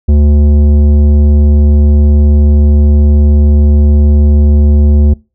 sine tone with tanh clipping, 73.42 Hz, D2, in tune, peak -5 dBFS, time 0.08-5.14 s, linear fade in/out 10 ms, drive 12 dB, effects noise-tail reverb RT60 0.3 s tail -24 dB re dry

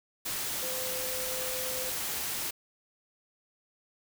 sine tone in noise, 513 Hz, C5, 34 cents flat, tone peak -38 dBFS, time 0.62-1.9 s, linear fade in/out 10 ms, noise white, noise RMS -34 dBFS, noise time 0.25-2.51 s, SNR -7 dB, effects none

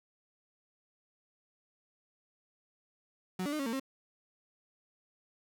35% pulse tone with pitch steps, 184.6 / 289.2 / 305.1 / 275.1 / 227.5 / 267.9 Hz, F#3 / D4 / D#4 / C#4 / A#3 / C4, -4 / -27 / -34 / -13 / -42 / +41 cents, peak -31 dBFS, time 3.39-3.798 s, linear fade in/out 5 ms, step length 68 ms, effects none

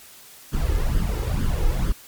brown noise with flanger, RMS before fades -21 dBFS, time 0.52-1.93 s, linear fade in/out 20 ms, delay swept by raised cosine 0.61 to 2.41 ms, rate 2.2 Hz, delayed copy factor +0.75, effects white hiss -46 dBFS RMS until 2.07 s + MP3 96 kbps

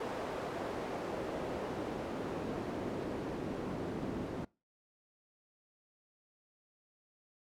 pink noise with band-pass filter sweep, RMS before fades -39 dBFS, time 0-4.45 s, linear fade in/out 5 ms, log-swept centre 550 to 280 Hz, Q 1, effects noise-tail reverb RT60 0.3 s tail -24 dB re dry

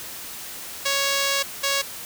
5% pulse tone pair in turn, 554.4 / 554.4 Hz, C#5 / C#5, 0 / 0 cents, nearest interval unison, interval 0 cents, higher neither, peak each -9 dBFS, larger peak neither, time 0.85-1.43 / 1.63-1.82 s, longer first, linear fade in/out 10 ms, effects white hiss -36 dBFS RMS until 2.05 s

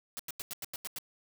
white noise bursts, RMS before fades -39 dBFS, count 8, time 0.17-0.985 s, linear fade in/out 0 ms, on 24 ms, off 89 ms, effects none

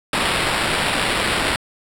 white noise with sample-and-hold, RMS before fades -20 dBFS, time 0.13-1.56 s, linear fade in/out 2 ms, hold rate 6300 Hz, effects low-pass 11000 Hz 12 dB/octave

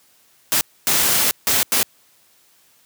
white noise bursts at uneven times, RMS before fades -17 dBFS, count 4, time 0.52-0.61 / 0.87-1.31 / 1.47-1.63 / 1.72-1.83 s, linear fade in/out 0 ms, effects white hiss -56 dBFS RMS until 2.85 s + high-pass 80 Hz 12 dB/octave

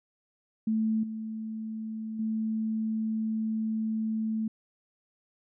sine tone with level steps, 220 Hz, A3, in tune, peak -24 / -33 / -27 dBFS, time 0.67-4.48 s, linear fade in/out 5 ms, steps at 1.03 / 2.19 s, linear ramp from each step 5 ms, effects none

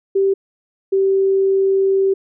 sine tone pair in turn, 390 / 387.5 Hz, G4 / G4, -9 / -20 cents, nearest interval unison, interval 11 cents, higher first, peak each -12 dBFS, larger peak neither, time 0.15-0.34 / 0.92-2.14 s, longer second, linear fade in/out 10 ms, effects none

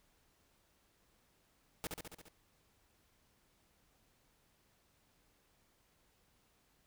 pink noise with echo, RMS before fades -40 dBFS, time 1.84-1.87 s, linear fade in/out 0 ms, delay 69 ms, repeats 6, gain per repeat -3 dB, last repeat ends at 2.284 s, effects pink hiss -73 dBFS RMS until 6.86 s

